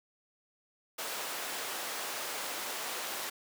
pink high-pass noise, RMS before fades -38 dBFS, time 0.98-3.3 s, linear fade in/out 10 ms, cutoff 550 Hz, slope 12 dB/octave, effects none

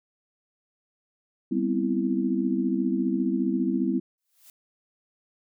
sine chord, C major seventh, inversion second, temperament equal with one note detuned, 196.68 / 246.9 / 261.6 / 329.6 Hz, G3 / B3 / C4 / E4, +6 / 0 / 0 / 0 cents, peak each -28 dBFS, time 1.51-4 s, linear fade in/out 10 ms
blue noise with exponential growth, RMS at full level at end -48 dBFS, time 4.18-4.5 s, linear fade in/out 1 ms, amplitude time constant 68 ms
effects none

